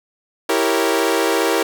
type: chord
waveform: sawtooth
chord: E diminished seventh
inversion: none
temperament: equal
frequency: 329.6 / 392 / 466.2 / 554.4 Hz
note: E4 / G4 / Bb4 / Db5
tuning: 0 / 0 / 0 / 0 cents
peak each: -17 / -17 / -16 / -20 dBFS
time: 0.49-1.63 s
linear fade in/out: 5 ms
effects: none